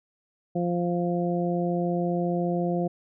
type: harmonic tone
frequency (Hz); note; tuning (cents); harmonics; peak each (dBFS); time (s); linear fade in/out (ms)
174.61; F3; 0; 1 / 2 / 3 / 4; -26 / -29 / -31 / -32; 0.55-2.88; 10
effects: none